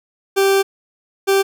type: tone pair in turn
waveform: 40% pulse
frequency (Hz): 390.9 / 390.9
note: G4 / G4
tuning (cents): -5 / -5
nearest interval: unison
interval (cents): 0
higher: neither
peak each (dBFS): -11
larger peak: neither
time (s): 0.36-0.63 / 1.27-1.43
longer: first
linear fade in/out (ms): 20
effects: none